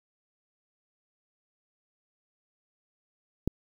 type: click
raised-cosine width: 3 ms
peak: -13 dBFS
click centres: 3.476 s
effects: 8-bit